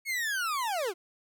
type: linear sweep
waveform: 40% pulse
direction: down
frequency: 2217 to 327.4 Hz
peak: -28 dBFS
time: 0.05-0.94 s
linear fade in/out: 50 ms
effects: none